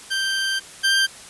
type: tone pair in turn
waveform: 20% pulse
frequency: 1568 / 1576.4 Hz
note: G6 / G6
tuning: 0 / +9 cents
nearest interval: unison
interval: 9 cents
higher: second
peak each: -16 / -11 dBFS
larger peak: second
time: 0.1-0.6 / 0.83-1.07 s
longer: first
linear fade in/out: 20 ms
effects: white hiss -41 dBFS RMS until 1.29 s + resampled to 24000 Hz